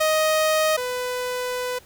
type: tone pair in turn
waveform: sawtooth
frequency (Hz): 625 / 498.8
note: D#5 / B4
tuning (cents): +8 / +17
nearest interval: major third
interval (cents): 391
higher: first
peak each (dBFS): -14 / -21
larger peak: first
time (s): 0-0.77 / 0.77-1.79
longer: second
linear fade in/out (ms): 10
effects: pink hiss -51 dBFS RMS until 1.85 s